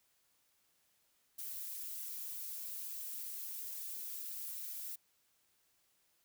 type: noise with flanger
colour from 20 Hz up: violet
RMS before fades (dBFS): -44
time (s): 1.38-4.96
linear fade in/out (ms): 10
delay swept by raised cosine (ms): 1.9 to 6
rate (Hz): 3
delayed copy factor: +0.8
effects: white hiss -75 dBFS RMS until 6.24 s